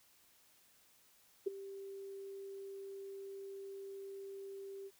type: tone with ADSR envelope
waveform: sine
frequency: 392 Hz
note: G4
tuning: in tune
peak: -29 dBFS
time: 1.46-4.91 s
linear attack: 13 ms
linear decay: 12 ms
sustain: -16 dB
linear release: 46 ms
effects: white hiss -68 dBFS RMS until 4.99 s